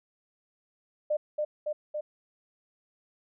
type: tone with echo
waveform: sine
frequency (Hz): 602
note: D5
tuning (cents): +43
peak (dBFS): -24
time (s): 1.1-1.17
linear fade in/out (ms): 10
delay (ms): 280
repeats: 3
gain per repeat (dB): -2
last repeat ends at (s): 2.01
effects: none